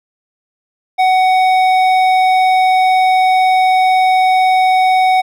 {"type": "tone with hard clipping", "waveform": "sine", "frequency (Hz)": 747, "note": "F#5", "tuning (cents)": 16, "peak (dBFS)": -10, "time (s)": [0.98, 5.22], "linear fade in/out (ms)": 20, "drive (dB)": 10, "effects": []}